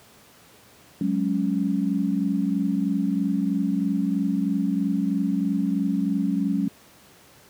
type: chord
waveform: sine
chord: F# suspended second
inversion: none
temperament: just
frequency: 185 / 208.1 / 277.5 Hz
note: F#3 / G#3 / C#4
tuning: 0 / +4 / +2 cents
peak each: -25 dBFS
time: 1.01-6.68 s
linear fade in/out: 2 ms
effects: pink hiss -52 dBFS RMS until 7.49 s + high-pass 100 Hz 12 dB/octave